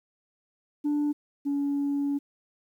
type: tone pair in turn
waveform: sine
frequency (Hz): 293.7 / 283.3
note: D4 / C#4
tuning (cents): 0 / +38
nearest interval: minor second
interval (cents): 62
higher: first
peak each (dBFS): -21 / -23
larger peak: first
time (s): 0.84-1.13 / 1.45-2.19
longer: second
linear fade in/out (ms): 20
effects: tanh soft clip ceiling -22 dBFS + 10-bit